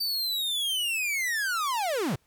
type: linear sweep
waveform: 45% pulse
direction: down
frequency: 4642 to 99.3 Hz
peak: -26 dBFS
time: 0-2.16 s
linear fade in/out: 10 ms
effects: pink hiss -68 dBFS RMS until 2.26 s